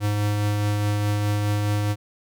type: tone with tremolo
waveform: square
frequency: 103.83 Hz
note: G#2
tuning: in tune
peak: -20 dBFS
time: 0-1.96 s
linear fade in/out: 50 ms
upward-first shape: triangle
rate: 4.8 Hz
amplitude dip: 25%
effects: none